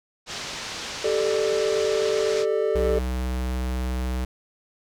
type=low-pass noise; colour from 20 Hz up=white; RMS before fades=-34 dBFS; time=0.26-2.46 s; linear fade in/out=50 ms; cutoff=6000 Hz; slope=24 dB/octave
type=chord; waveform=triangle; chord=G suspended second; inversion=none; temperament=equal with one note detuned; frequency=392 / 440 / 596.9 Hz; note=G4 / A4 / D5; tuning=0 / 0 / +28 cents; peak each=-24 / -21 / -25 dBFS; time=1.04-2.99 s; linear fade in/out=5 ms
type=tone; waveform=square; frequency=63.1 Hz; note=B1; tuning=38 cents sharp; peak=-25 dBFS; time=2.75-4.25 s; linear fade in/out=5 ms
effects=none